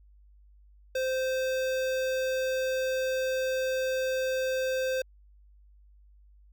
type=tone with notch filter; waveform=square; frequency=520 Hz; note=C5; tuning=11 cents flat; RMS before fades=-29 dBFS; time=0.95-5.02 s; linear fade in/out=5 ms; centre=9900 Hz; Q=1.3; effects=added 50 Hz sine -54 dBFS peak until 6.52 s